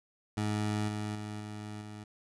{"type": "tone with level steps", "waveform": "20% pulse", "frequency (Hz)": 105.6, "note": "G#2", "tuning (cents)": 29, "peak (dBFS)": [-25, -29, -33, -35, -38], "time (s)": [0.37, 2.04], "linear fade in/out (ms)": 5, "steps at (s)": [0.88, 1.15, 1.4, 1.81], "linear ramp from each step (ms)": 5, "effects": ["resampled to 24000 Hz"]}